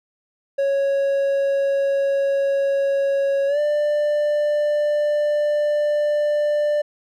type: tone with pitch glide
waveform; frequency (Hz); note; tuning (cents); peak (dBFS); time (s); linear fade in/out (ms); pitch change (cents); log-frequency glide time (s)
triangle; 553 to 592.7; C#5 to D5; -4 to +16; -15; 0.58-6.82; 10; +120; 3.47-3.59
effects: none